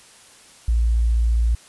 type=tone; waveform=sine; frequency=57.4 Hz; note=A#1; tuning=26 cents flat; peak=-15 dBFS; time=0.68-1.55 s; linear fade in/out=5 ms; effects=white hiss -48 dBFS RMS until 1.68 s + resampled to 24000 Hz